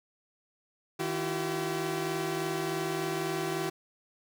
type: tone cluster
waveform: sawtooth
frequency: 158 / 338.7 / 382.1 Hz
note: D#3 / E4 / G4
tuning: +27 / +47 / -44 cents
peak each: -33 / -31 / -29 dBFS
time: 0.99-3.7 s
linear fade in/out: 10 ms
effects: none